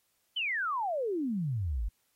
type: exponential sweep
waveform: sine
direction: down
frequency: 3136 to 46.25 Hz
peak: -29 dBFS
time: 0.36-1.89 s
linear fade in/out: 10 ms
effects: white hiss -74 dBFS RMS until 2.15 s + AAC 48 kbps